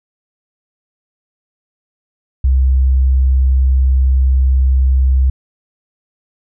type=tone; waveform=sine; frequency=65.41 Hz; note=C2; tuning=in tune; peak=-8 dBFS; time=2.44-5.3 s; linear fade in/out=5 ms; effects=none